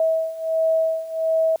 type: beating tone pair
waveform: sine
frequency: 645 / 646.4 Hz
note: E5 / E5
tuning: -38 / -34 cents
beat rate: 1.4 Hz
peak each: -23 / -20 dBFS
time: 0-1.56 s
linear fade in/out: 2 ms
effects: white hiss -55 dBFS RMS until 1.6 s